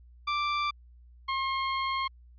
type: tone pair in turn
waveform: sawtooth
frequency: 1175 / 1071.6 Hz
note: D6 / C6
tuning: +1 / +41 cents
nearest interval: major second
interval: 160 cents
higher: first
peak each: -23 / -24 dBFS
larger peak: first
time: 0.27-0.71 / 1.28-2.08 s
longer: second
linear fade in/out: 10 ms
effects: added 60 Hz sine -51 dBFS peak until 2.38 s + resampled to 11025 Hz